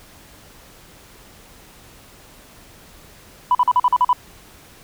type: tone bursts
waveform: sine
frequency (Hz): 991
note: B5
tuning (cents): +6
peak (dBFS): -10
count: 8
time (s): 3.51-4.13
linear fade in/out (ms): 2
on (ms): 39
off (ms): 44
effects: tanh soft clip ceiling -7 dBFS + pink hiss -46 dBFS RMS until 4.83 s